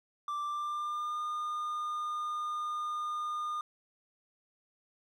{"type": "tone with pitch glide", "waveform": "triangle", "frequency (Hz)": [1174.7, 1216.1], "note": ["D6", "D#6"], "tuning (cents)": [0, -40], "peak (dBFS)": -31, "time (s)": [0.28, 3.61], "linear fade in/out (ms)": 2, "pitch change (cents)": 60, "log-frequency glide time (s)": [0.43, 1.21], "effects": []}